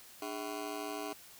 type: ring-modulated tone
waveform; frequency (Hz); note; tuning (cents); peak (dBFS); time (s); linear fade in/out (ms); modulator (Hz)
20% pulse; 354.4; F4; +25; -30; 0.22-1.13; 2; 56.3
effects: white hiss -55 dBFS RMS until 1.39 s